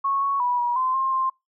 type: tone with pitch steps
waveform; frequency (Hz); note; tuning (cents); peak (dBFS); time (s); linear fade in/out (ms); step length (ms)
sine; 1101 / 1110 / 979 / 963 / 1033 / 1062 / 1052; C#6 / C#6 / B5 / B5 / C6 / C6 / C6; -12 / +2 / -15 / -44 / -22 / +25 / +9; -20; 0.04-1.3; 10; 180
effects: noise-tail reverb RT60 0.2 s tail -25 dB re dry